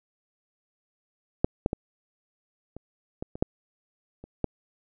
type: clicks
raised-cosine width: 2 ms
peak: -6 / -9 / -14 / -26 / -19 / -24 / -8 / -29 / -11 dBFS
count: 9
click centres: 1.445 / 1.661 / 1.731 / 2.766 / 3.225 / 3.355 / 3.425 / 4.24 / 4.443 s
effects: none